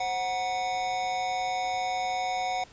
square tone with amplitude modulation, 740 Hz, F#5, in tune, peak -25 dBFS, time 0-2.64 s, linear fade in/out 5 ms, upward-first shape sine, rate 211 Hz, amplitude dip 65%, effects pink hiss -53 dBFS RMS until 2.72 s + resampled to 16000 Hz

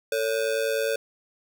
square ring-modulated tone, 504 Hz, B4, 35 cents sharp, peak -21 dBFS, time 0.12-0.96 s, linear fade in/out 2 ms, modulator 54.9 Hz, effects none

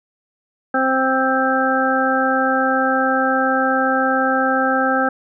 harmonic tone, 262.8 Hz, C4, 8 cents sharp, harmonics 1 / 2 / 3 / 5 / 6, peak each -21 / -21 / -21 / -21 / -21 dBFS, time 0.74-5.09 s, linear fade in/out 5 ms, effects none

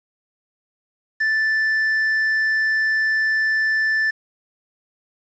triangle tone, 1760 Hz, A6, in tune, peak -15 dBFS, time 1.2-4.11 s, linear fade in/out 10 ms, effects resampled to 16000 Hz + 8-bit

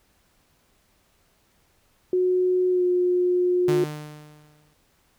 sine tone with pitch glide, 365.5 to 359 Hz, F#4 to F4, -21 to +48 cents, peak -18 dBFS, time 2.13-3.84 s, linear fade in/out 2 ms, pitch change -31 cents, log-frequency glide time 2.7-2.84 s
sawtooth tone with exponential decay, 150.6 Hz, D3, 44 cents sharp, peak -19 dBFS, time 3.68-4.74 s, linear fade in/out 5 ms, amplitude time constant 230 ms
effects pink hiss -64 dBFS RMS until 5.18 s

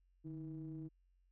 triangle ring-modulated tone, 83.2 Hz, E2, 17 cents sharp, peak -39 dBFS, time 0.24-0.89 s, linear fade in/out 20 ms, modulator 235 Hz, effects added 45 Hz sine -70 dBFS peak until 1.31 s

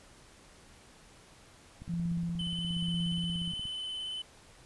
click train, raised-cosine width 5 ms, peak -32 dBFS, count 32, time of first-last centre 1.82-3.654 s, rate 16.9 Hz
sine tone with tremolo, 170.3 Hz, F3, 43 cents flat, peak -29 dBFS, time 1.89-3.52 s, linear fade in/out 5 ms, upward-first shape triangle, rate 1.1 Hz, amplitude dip 55%
triangle tone with vibrato, 3030 Hz, F#7, 40 cents sharp, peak -34 dBFS, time 2.39-4.22 s, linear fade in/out 5 ms, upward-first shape square, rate 18 Hz, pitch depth 14 cents each way
effects pink hiss -57 dBFS RMS until 4.65 s + resampled to 24000 Hz

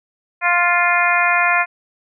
harmonic tone, 350 Hz, F4, 4 cents sharp, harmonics 2 / 3 / 4 / 5 / 6 / 7, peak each -20 / -20 / -20 / -20 / -20 / -20 dBFS, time 0.41-1.66 s, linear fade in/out 50 ms, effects none

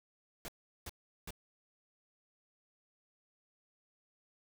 pink noise bursts, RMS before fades -44 dBFS, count 3, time 0.45-1.306 s, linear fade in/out 0 ms, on 32 ms, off 380 ms, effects none

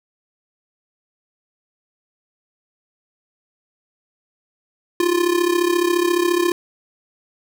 square tone with amplitude modulation, 349.2 Hz, F4, in tune, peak -13 dBFS, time 5-6.52 s, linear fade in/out 2 ms, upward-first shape sine, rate 34.4 Hz, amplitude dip 75%, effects none

